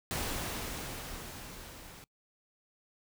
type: noise with level ramp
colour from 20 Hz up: pink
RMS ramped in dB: -34 to -51 dBFS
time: 0.11-2.04 s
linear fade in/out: 0 ms
effects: noise-tail reverb RT60 0.1 s tail -24 dB re dry